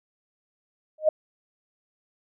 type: tone with exponential growth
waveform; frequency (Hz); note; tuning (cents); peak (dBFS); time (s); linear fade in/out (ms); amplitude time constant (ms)
sine; 620; D#5; -6; -12; 0.98-1.09; 5; 22
effects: none